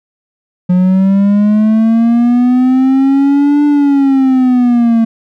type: linear two-way sweep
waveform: triangle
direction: up then down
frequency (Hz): 178.6 to 293.7 to 224.8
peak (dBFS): -4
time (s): 0.69-5.05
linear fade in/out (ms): 10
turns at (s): 3.65
effects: none